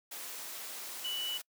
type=tone in noise; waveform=sine; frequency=2960 Hz; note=F#7; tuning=in tune; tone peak=-34 dBFS; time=1.04-1.38 s; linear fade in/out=10 ms; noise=white; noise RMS=-43 dBFS; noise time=0.11-1.42 s; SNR=+6 dB; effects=noise-tail reverb RT60 0.1 s tail -26 dB re dry + high-pass 300 Hz 12 dB/octave